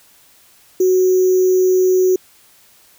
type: tone with sample-and-hold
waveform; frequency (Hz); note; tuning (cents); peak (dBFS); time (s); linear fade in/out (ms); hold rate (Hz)
sine; 370; F#4; 0; -10; 0.8-2.16; 5; 6300
effects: white hiss -50 dBFS RMS until 2.98 s